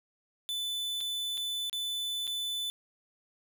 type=tone with dropouts; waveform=45% pulse; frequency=3500 Hz; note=A7; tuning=10 cents flat; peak=-32 dBFS; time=0.49-2.7 s; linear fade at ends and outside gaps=0 ms; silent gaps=1.006-1.01 / 1.373-1.377 / 1.697-1.729 / 2.27-2.276 s; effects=none